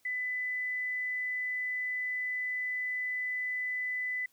sine tone, 2000 Hz, B6, 21 cents sharp, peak -31 dBFS, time 0.05-4.26 s, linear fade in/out 5 ms, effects white hiss -69 dBFS RMS until 4.32 s

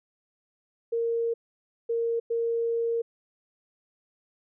sine tone bursts at uneven times, 463.3 Hz, A#4, 11 cents flat, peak -24 dBFS, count 3, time 0.92-1.34 / 1.89-2.2 / 2.3-3.02 s, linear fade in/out 10 ms, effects none

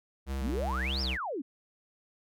square tone with vibrato, 66 Hz, C2, 16 cents sharp, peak -32 dBFS, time 0.26-1.18 s, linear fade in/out 50 ms, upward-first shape square, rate 3.3 Hz, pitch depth 34 cents each way
sine exponential two-way sweep, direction up then down, 174.61 to 5588 to 244.2 Hz, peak -32 dBFS, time 0.41-1.42 s, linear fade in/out 10 ms, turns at 1.02 s
effects none

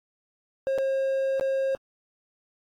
triangle tone with dropouts, 537 Hz, C5, 45 cents sharp, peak -21 dBFS, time 0.67-1.75 s, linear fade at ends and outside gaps 0 ms, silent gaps 0.779-0.785 / 1.397-1.41 s, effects AAC 64 kbps

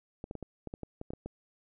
clicks, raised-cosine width 2 ms, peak -26 dBFS, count 11, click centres 0.241 / 0.311 / 0.353 / 0.427 / 0.673 / 0.739 / 0.833 / 1.014 / 1.105 / 1.135 / 1.26 s, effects none

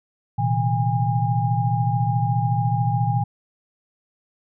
sine tone cluster, 117 / 131 / 161.8 / 813 Hz, A#2 / C3 / E3 / G#5, +7 / +2 / -32 / -37 cents, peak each -21 / -25 / -26 / -24 dBFS, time 0.38-3.24 s, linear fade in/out 10 ms, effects none

